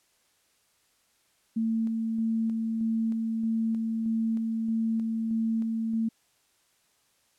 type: tone with tremolo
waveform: sine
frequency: 224.8 Hz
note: A3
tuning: 37 cents sharp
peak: -24 dBFS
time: 1.56-6.09 s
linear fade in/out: 10 ms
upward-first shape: square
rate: 1.6 Hz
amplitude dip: 25%
effects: white hiss -68 dBFS RMS until 7.38 s + low-pass 11000 Hz 12 dB/octave